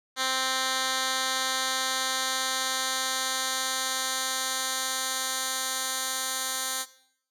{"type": "tone with band-pass filter sweep", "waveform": "10% pulse", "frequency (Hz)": 261.6, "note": "C4", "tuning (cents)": 0, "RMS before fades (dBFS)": -29, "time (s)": [0.16, 6.86], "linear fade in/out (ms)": 50, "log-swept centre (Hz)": [4200, 8300], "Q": 0.77, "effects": ["noise-tail reverb RT60 0.7 s tail -18 dB re dry"]}